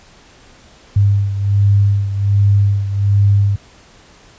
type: beating tone pair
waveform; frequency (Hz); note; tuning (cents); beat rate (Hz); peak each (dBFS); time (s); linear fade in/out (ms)
sine; 100.3 / 101.6; G2 / G#2; +40 / -38; 1.3; -11 / -17; 0.96-3.56; 5
effects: pink hiss -45 dBFS RMS until 4.38 s + resampled to 16000 Hz